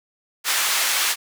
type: band-pass noise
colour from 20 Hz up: pink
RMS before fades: -21 dBFS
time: 0.44-1.16 s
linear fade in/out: 50 ms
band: 1400 to 16000 Hz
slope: 12 dB/octave
effects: none